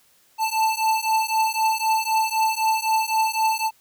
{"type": "beating tone pair", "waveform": "square", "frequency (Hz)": [880, 883.9], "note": ["A5", "A5"], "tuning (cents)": [0, 8], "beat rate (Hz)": 3.9, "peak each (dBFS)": [-23, -23], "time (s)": [0.38, 3.71], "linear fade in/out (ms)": 50, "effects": ["white hiss -59 dBFS RMS until 3.8 s"]}